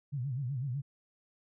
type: tone with vibrato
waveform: sine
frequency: 131.4 Hz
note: C3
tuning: 8 cents sharp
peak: -32 dBFS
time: 0.12-0.82 s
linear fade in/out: 20 ms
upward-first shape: sine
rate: 8 Hz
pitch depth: 170 cents each way
effects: none